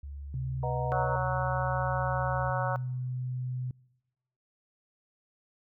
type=tone; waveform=sine; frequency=70.7 Hz; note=C#2; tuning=35 cents sharp; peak=-38 dBFS; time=0.03-2.51 s; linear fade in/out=5 ms
type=tone with pitch glide; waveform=sine; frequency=130 to 126.45 Hz; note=C3 to B2; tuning=-11 to +41 cents; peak=-31 dBFS; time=0.34-3.71 s; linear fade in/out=2 ms; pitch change=-48 cents; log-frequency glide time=2.51-2.59 s
type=chord; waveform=sine; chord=B major seventh; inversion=none; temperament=equal with one note detuned; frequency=493.9 / 622.3 / 737.9 / 932.3 Hz; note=B4 / D#5 / F#5 / A#5; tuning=0 / 0 / -5 / 0 cents; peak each=-36 dBFS; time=0.63-1.16 s; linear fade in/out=2 ms
type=harmonic tone; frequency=185 Hz; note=F#3; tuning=in tune; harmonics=3 / 4 / 5 / 6 / 7 / 8; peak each=-34 / -35 / -36 / -37 / -37 / -38 dBFS; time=0.92-2.76 s; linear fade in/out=0 ms
effects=noise-tail reverb RT60 1.0 s tail -26 dB re dry